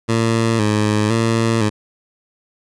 15% pulse tone with vibrato, 110 Hz, A2, in tune, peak -8 dBFS, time 0.08-1.7 s, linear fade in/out 20 ms, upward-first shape square, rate 0.98 Hz, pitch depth 62 cents each way, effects resampled to 22050 Hz

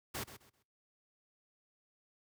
pink noise with echo, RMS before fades -39 dBFS, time 0.14-0.24 s, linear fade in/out 10 ms, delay 130 ms, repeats 3, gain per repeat -12 dB, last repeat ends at 0.63 s, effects noise-tail reverb RT60 0.5 s tail -25 dB re dry + high-pass 80 Hz 12 dB/octave

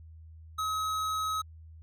sine tone with tanh clipping, 1276 Hz, D#6, 43 cents sharp, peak -31 dBFS, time 0.58-1.42 s, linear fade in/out 10 ms, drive 17 dB, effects added 80 Hz sine -47 dBFS peak until 1.82 s

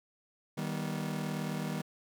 40% pulse chord, Eb augmented, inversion none, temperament just, 155.56 / 194.45 / 243.1 Hz, Eb3 / G3 / B3, 0 / -14 / -27 cents, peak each -36 / -37 / -39 dBFS, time 0.57-1.82 s, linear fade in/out 10 ms, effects none

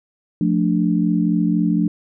sine chord, D minor, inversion first, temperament just, 176.2 / 220.2 / 293.7 Hz, F3 / A3 / D4, +16 / +2 / 0 cents, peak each -18 / -20 / -20 dBFS, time 0.41-1.88 s, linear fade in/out 2 ms, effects none

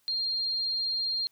sine tone, 4205 Hz, C8, 8 cents sharp, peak -27 dBFS, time 0.08-1.27 s, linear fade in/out 0 ms, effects white hiss -69 dBFS RMS until 1.31 s

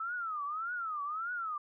sine tone with vibrato, 1292 Hz, E6, 35 cents flat, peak -34 dBFS, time 0-1.58 s, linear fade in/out 5 ms, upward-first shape triangle, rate 1.7 Hz, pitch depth 240 cents each way, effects none

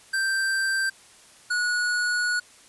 square tone pair in turn, 1568 / 1459.5 Hz, G6 / F#6, 0 / -24 cents, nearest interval minor second, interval 124 cents, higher first, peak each -23 dBFS, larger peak neither, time 0.13-0.9 / 1.5-2.4 s, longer second, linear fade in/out 10 ms, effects white hiss -52 dBFS RMS until 2.68 s + resampled to 24000 Hz

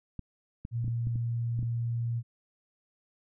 clicks, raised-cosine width 5 ms, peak -25 dBFS, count 8, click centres 0.193 / 0.651 / 0.845 / 0.88 / 1.071 / 1.157 / 1.591 / 1.629 s
sine tone, 117.4 Hz, A#2, 13 cents sharp, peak -28 dBFS, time 0.71-2.23 s, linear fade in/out 50 ms
effects none

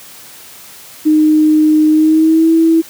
sine tone with pitch glide, 308.1 to 326.4 Hz, D#4 to E4, -17 to -17 cents, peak -6 dBFS, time 1.05-2.82 s, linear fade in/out 20 ms, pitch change +100 cents, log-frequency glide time 1.89-2.52 s, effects white hiss -36 dBFS RMS until 2.89 s + high-pass 80 Hz 12 dB/octave

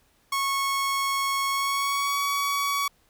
sawtooth tone with pitch glide, 1100 to 1128.3 Hz, C#6 to C#6, -14 to +30 cents, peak -20 dBFS, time 0.32-2.88 s, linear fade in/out 5 ms, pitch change +44 cents, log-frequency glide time 1.5-2.2 s, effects pink hiss -64 dBFS RMS until 3.09 s

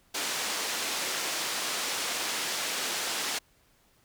white band-pass noise, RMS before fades -32 dBFS, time 0.14-3.39 s, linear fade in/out 10 ms, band 270 to 6500 Hz, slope 12 dB/octave, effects pink hiss -65 dBFS RMS until 4.04 s

